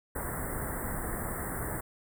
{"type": "band-stop noise", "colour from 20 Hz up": "pink", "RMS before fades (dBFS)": -35, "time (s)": [0.15, 1.81], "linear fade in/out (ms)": 10, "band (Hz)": [2000, 8000], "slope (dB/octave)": 96, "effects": []}